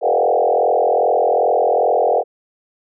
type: tone with frequency modulation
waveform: sine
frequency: 602 Hz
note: D5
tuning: 43 cents sharp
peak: -12 dBFS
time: 0.01-2.24 s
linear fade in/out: 50 ms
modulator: 42.5 Hz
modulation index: 4.1
effects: none